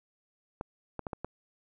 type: clicks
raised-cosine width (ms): 1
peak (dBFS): -21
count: 5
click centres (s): 0.611 / 0.993 / 1.068 / 1.132 / 1.246
effects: none